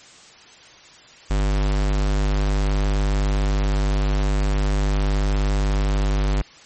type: tone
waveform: square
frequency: 49.79 Hz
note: G1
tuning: 28 cents sharp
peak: -18 dBFS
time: 1.3-6.42 s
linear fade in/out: 10 ms
effects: white hiss -46 dBFS RMS until 6.65 s + MP3 32 kbps